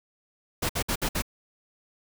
pink noise bursts, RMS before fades -27 dBFS, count 5, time 0.62-1.222 s, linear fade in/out 10 ms, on 74 ms, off 58 ms, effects none

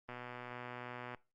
click train, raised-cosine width 0.5 ms, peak -30 dBFS, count 131, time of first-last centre 0.09-1.147 s, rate 123 Hz, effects noise-tail reverb RT60 0.3 s tail -22 dB re dry + Opus 32 kbps

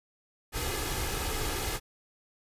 pink noise with comb filter, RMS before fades -32 dBFS, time 0.52-1.8 s, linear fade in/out 50 ms, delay 2.4 ms, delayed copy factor +0.55, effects resampled to 32000 Hz

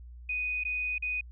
sine tone with dropouts, 2489 Hz, D#7, in tune, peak -29 dBFS, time 0.29-1.21 s, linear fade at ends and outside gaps 5 ms, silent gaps 0.637-0.65 / 0.982-1.023 s, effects added 60 Hz sine -44 dBFS peak until 1.31 s

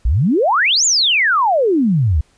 sine exponential two-way sweep, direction up then down, 50.2 to 7320 to 67.1 Hz, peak -11 dBFS, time 0.05-2.21 s, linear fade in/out 5 ms, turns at 0.85 s, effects pink hiss -56 dBFS RMS until 2.37 s + resampled to 22050 Hz

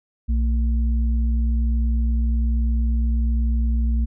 sine tone pair together, 60.6 / 227.1 Hz, B1 / A#3, -32 / -45 cents, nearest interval octave + major seventh, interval 2287 cents, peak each -17 / -29 dBFS, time 0.28-4.06 s, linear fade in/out 20 ms, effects none

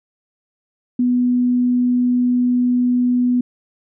sine tone, 246.9 Hz, B3, in tune, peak -13 dBFS, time 0.99-3.41 s, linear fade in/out 5 ms, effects none

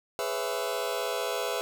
sawtooth chord, C# minor seventh, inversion second, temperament just, 415.8 / 498.9 / 554.4 / 665.2 Hz, G#4 / B4 / C#5 / E5, +2 / +17 / 0 / +16 cents, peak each -31 / -29 / -33 / -30 dBFS, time 0.19-1.61 s, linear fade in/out 0 ms, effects none

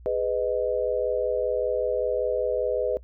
sine chord, G# minor, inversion none, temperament equal with one note detuned, 415.3 / 500.5 / 622.3 Hz, G#4 / B4 / D#5, 0 / +23 / 0 cents, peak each -29 / -25 / -28 dBFS, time 0.06-2.97 s, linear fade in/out 0 ms, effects noise-tail reverb RT60 0.1 s tail -22 dB re dry + added 60 Hz sine -44 dBFS peak until 3.03 s

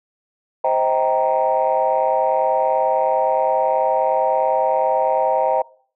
sine chord, C minor seventh, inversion none, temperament equal with one note detuned, 523.3 / 632.8 / 784 / 932.3 Hz, C5 / Eb5 / G5 / Bb5, 0 / +29 / 0 / 0 cents, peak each -20 dBFS, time 0.64-5.62 s, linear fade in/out 5 ms, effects noise-tail reverb RT60 0.5 s tail -23 dB re dry + tanh soft clip ceiling -7 dBFS

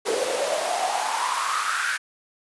pink noise with high-pass filter sweep, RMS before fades -25 dBFS, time 0.05-1.98 s, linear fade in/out 20 ms, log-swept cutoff 430 to 1600 Hz, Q 6.9, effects resampled to 24000 Hz

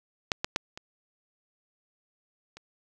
clicks, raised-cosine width 0.2 ms, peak -7 / -10 / -8 / -23 / -28 dBFS, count 5, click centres 0.318 / 0.445 / 0.561 / 0.775 / 2.57 s, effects none

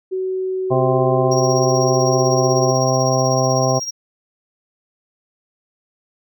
sine tone, 375.1 Hz, F#4, 24 cents sharp, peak -19 dBFS, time 0.11-2.72 s, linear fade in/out 20 ms
harmonic tone, 130.6 Hz, C3, 3 cents flat, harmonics 1 / 2 / 3 / 4 / 5 / 6 / 8, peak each -19 / -25 / -25 / -21 / -20 / -23 / -25 dBFS, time 0.7-3.8 s, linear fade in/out 20 ms
triangle tone with tremolo, 5620 Hz, F8, 10 cents sharp, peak -20 dBFS, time 1.31-3.91 s, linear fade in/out 10 ms, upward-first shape sine, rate 16 Hz, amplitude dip 65%
effects none

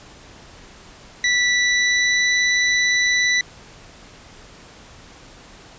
sawtooth tone with pitch glide, 1964 to 1976.5 Hz, B6 to B6, -10 to +1 cents, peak -12 dBFS, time 1.24-3.41 s, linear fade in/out 2 ms, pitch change +11 cents, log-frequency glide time 1.51-2.35 s, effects pink hiss -44 dBFS RMS until 5.78 s + resampled to 16000 Hz

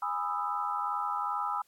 sine chord, E major seventh, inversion first, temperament just, 824.1 / 988.9 / 1236.1 / 1318.5 Hz, G#5 / B5 / D#6 / E6, -14 / +2 / -12 / 0 cents, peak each -35 / -35 / -35 / -34 dBFS, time 0.02-1.62 s, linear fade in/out 5 ms, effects white hiss -68 dBFS RMS until 1.67 s + MP3 64 kbps

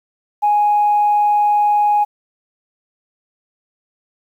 sine tone, 831 Hz, G#5, 1 cent sharp, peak -10 dBFS, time 0.42-2.05 s, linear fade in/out 20 ms, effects tanh soft clip ceiling -7 dBFS + 8-bit

